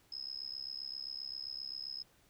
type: tone with amplitude modulation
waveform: sine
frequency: 5130 Hz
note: E8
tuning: 48 cents flat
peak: -36 dBFS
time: 0.12-2.03 s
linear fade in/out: 5 ms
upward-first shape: sine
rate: 67.6 Hz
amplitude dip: 100%
effects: pink hiss -68 dBFS RMS until 2.29 s